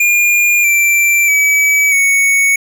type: tone with pitch steps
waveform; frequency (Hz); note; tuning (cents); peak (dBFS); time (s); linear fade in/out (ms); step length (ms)
square; 2416 / 2350 / 2286 / 2223; D7 / D7 / D7 / C#7; +48 / +1 / -47 / +4; -9; 0-2.56; 5; 640
effects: none